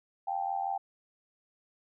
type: tone with amplitude modulation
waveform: sine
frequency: 785 Hz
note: G5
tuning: 2 cents sharp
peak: -26 dBFS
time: 0.27-0.78 s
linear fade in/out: 10 ms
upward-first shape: sine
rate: 85.9 Hz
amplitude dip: 85%
effects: none